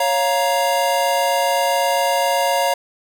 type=chord; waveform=square; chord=Bb minor; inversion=first; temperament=equal with one note detuned; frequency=554.4 / 698.5 / 939.9 Hz; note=Db5 / F5 / Bb5; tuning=0 / 0 / +14 cents; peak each=-21 dBFS; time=0-2.74 s; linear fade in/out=5 ms; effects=none